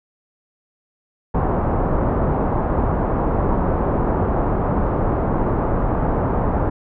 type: low-pass noise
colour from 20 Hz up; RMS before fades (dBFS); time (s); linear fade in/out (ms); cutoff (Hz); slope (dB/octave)
pink; -19; 1.34-6.7; 10; 1100; 24
effects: none